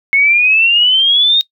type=exponential sweep; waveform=sine; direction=up; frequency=2181 to 3729 Hz; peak=-7 dBFS; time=0.13-1.41 s; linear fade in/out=0 ms; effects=noise-tail reverb RT60 0.1 s tail -22 dB re dry